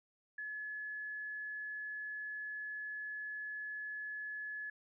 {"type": "tone", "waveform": "sine", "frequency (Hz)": 1707, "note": "G#6", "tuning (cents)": 47, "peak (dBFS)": -40, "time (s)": [0.38, 4.7], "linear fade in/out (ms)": 5, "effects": []}